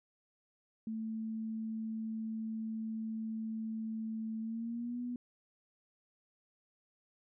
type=tone with pitch glide; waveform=sine; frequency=221.4 to 244.2 Hz; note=A3 to B3; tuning=+11 to -19 cents; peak=-36 dBFS; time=0.87-5.16 s; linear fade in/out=2 ms; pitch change=+170 cents; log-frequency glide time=4.4-5 s; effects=none